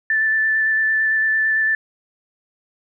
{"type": "tone with vibrato", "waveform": "sine", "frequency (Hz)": 1760, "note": "A6", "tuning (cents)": 0, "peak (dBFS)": -15, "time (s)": [0.1, 1.75], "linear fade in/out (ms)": 2, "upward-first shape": "square", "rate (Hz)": 8.9, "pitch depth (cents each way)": 9, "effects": []}